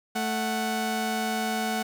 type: tone pair together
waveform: sawtooth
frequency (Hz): 220 / 740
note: A3 / F#5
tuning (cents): 0 / 0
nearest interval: octave + major sixth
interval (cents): 2100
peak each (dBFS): -25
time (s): 0.15-1.83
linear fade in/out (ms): 10
effects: none